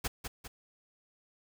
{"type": "noise with echo", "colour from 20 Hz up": "pink", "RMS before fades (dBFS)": -33, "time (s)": [0.04, 0.08], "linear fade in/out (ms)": 10, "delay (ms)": 200, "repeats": 2, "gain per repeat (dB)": -6, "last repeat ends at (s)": 0.48, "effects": []}